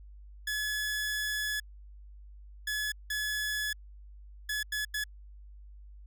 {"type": "tone bursts at uneven times", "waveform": "sawtooth", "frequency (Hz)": 1705, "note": "G#6", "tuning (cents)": 45, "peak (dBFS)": -27, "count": 6, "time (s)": [[0.47, 1.6], [2.67, 2.92], [3.1, 3.73], [4.49, 4.63], [4.72, 4.85], [4.94, 5.04]], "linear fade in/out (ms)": 5, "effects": ["added 50 Hz sine -47 dBFS peak until 6.06 s"]}